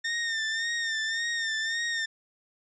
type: tone with vibrato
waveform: sawtooth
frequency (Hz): 1818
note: A#6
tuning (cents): -44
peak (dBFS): -24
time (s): 0.04-2.06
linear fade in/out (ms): 10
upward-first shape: sine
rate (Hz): 1.8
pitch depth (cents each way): 51
effects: resampled to 16000 Hz